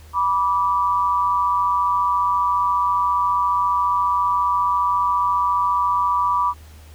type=tone pair together; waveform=sine; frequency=980 / 1165.4 Hz; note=B5 / D6; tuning=-14 / -14 cents; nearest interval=minor third; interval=300 cents; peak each=-19 dBFS; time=0.13-6.54 s; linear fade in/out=50 ms; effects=added 77 Hz sine -41 dBFS peak until 6.94 s + pink hiss -50 dBFS RMS until 6.94 s